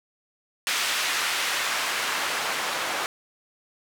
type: noise with band-pass filter sweep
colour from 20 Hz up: white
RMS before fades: -27 dBFS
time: 0.67-3.06 s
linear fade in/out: 0 ms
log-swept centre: 2200 to 1000 Hz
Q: 0.76
effects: none